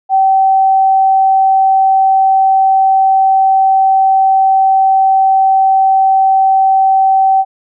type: tone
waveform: sine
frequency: 770 Hz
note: G5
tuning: 31 cents flat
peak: -6 dBFS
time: 0.09-7.45 s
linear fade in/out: 50 ms
effects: none